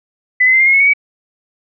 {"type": "tone with pitch steps", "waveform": "sine", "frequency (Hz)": [2004, 2040, 2077, 2115, 2153, 2192, 2231, 2272], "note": ["B6", "C7", "C7", "C7", "C7", "C#7", "C#7", "C#7"], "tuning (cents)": [25, -44, -13, 18, 49, -20, 11, 42], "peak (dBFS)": -7, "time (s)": [0.4, 0.936], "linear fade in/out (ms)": 10, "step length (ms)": 67, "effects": []}